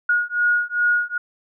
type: beating tone pair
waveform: sine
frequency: 1442 / 1444.5 Hz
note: F#6 / F#6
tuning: -45 / -42 cents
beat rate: 2.5 Hz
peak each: -20 dBFS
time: 0.09-1.18 s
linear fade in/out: 5 ms
effects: none